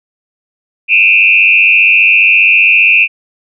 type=tone with frequency modulation; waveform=sine; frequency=2543 Hz; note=D#7; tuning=37 cents sharp; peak=-4 dBFS; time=0.88-3.08 s; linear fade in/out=50 ms; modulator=95 Hz; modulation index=1.8; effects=none